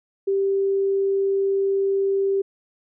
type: tone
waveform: sine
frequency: 392 Hz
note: G4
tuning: in tune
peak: -18 dBFS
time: 0.27-2.42 s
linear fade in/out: 10 ms
effects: none